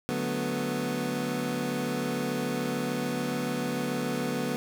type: chord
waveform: 25% pulse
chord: B minor seventh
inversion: first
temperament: equal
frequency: 146.83 / 185 / 220 / 246.9 Hz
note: D3 / F#3 / A3 / B3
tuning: 0 / 0 / 0 / 0 cents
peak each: -32 / -32 / -33 / -27 dBFS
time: 0.09-4.56 s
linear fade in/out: 0 ms
effects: none